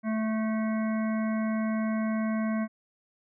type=harmonic tone with a mistuned harmonic; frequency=219.6 Hz; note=A3; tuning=3 cents flat; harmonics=1 / 3 / 5 / 7 / 9 / 10; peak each=-26 / -36 / -40 / -43 / -45 / -46 dBFS; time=0.03-2.68 s; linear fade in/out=50 ms; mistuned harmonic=9; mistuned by=-38 cents; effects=none